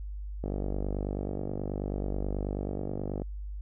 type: click train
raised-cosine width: 2 ms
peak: -20 dBFS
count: 138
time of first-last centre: 0.44-3.219 s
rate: 49.3 Hz
effects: added 50 Hz sine -35 dBFS peak until 3.61 s